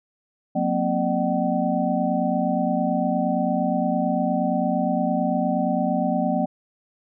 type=tone cluster; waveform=sine; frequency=181.3 / 231.7 / 260.4 / 604 / 760 Hz; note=F#3 / A#3 / C4 / D5 / F#5; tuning=-35 / -10 / -8 / +48 / +46 cents; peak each=-26 dBFS; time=0.55-6.46 s; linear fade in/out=10 ms; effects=none